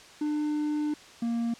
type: tone pair in turn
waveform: triangle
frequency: 299.7 / 233.3 Hz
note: D4 / A#3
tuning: +35 / +2 cents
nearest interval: major third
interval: 433 cents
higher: first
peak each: -24 dBFS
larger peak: neither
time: 0.21-0.94 / 1.22-1.54 s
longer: first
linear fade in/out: 5 ms
effects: white hiss -50 dBFS RMS until 1.59 s + low-pass 6000 Hz 12 dB/octave